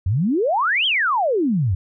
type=exponential two-way sweep; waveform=sine; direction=up then down; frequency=83.4 to 3322 to 83.4 Hz; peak=-16 dBFS; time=0.06-1.75 s; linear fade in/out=5 ms; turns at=0.86 s; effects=none